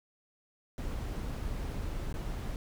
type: noise with dropouts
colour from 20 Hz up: brown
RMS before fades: -36 dBFS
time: 0.78-2.56 s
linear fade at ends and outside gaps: 1 ms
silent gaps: 2.127-2.14 s
effects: none